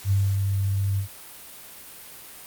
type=tone with ADSR envelope; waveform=sine; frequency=98.2 Hz; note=G2; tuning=4 cents sharp; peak=-17 dBFS; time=0.04-1.08 s; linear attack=70 ms; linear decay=240 ms; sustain=-4 dB; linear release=93 ms; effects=white hiss -43 dBFS RMS until 2.46 s + Opus 48 kbps